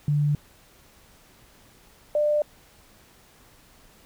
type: tone pair in turn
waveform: sine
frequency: 146.83 / 596.4 Hz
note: D3 / D5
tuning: 0 / +27 cents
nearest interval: 2 octaves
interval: 2427 cents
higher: second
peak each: -19 dBFS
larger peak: neither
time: 0.08-0.35 / 2.15-2.42 s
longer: neither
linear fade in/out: 2 ms
effects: pink hiss -55 dBFS RMS until 4.05 s